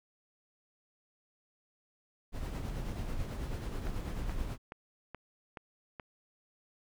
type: noise with tremolo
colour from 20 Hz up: brown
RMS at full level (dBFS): -35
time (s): 2.32-4.58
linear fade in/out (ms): 50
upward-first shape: sine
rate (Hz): 9.2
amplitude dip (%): 40
type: click train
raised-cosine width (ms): 0.5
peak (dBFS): -28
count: 6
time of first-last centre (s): 3.87-5.998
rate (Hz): 2.35
effects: none